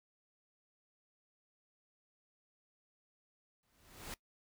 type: noise with exponential growth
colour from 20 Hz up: pink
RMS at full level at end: -42 dBFS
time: 3.63-4.14 s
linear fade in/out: 1 ms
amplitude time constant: 110 ms
effects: noise-tail reverb RT60 0.1 s tail -20 dB re dry